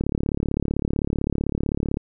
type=click train; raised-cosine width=3 ms; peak=-10 dBFS; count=71; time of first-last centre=0.01-1.971 s; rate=35.7 Hz; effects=none